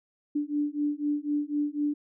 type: beating tone pair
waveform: sine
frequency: 291.6 / 295.6 Hz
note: D4 / D4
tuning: -12 / +11 cents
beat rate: 4 Hz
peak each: -29 dBFS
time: 0.35-1.94 s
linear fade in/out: 10 ms
effects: none